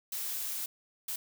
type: noise bursts at uneven times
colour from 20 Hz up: blue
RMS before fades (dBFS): -36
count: 2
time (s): 0.12-0.66 / 1.08-1.16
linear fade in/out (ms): 5
effects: none